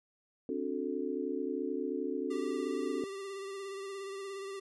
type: chord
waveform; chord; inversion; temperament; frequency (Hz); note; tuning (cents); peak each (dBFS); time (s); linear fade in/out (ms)
sine; D dominant seventh; third; just; 264.3 / 293.7 / 367.1 / 440.5; C4 / D4 / F#4 / A4; +18 / 0 / -14 / +2; -38; 0.49-3.04; 2
type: tone with vibrato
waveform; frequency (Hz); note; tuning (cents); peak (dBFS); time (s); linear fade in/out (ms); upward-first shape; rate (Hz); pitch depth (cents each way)
square; 392.3; G4; +1; -40; 2.3-4.6; 10; sine; 17; 31
effects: resampled to 24000 Hz